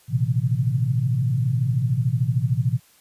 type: tone cluster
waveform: sine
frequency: 112.7 / 126.2 / 139.3 / 164.6 Hz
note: A2 / B2 / C#3 / E3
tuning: +42 / +38 / +9 / -2 cents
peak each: -24 / -21 / -27 / -29 dBFS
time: 0.08-2.8 s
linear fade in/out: 50 ms
effects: white hiss -56 dBFS RMS until 3 s + resampled to 32000 Hz